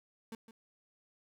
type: tone with echo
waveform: 35% pulse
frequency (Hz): 225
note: A3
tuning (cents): +39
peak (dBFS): -40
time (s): 0.32-0.35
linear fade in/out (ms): 2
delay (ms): 160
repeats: 1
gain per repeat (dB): -12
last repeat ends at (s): 0.51
effects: none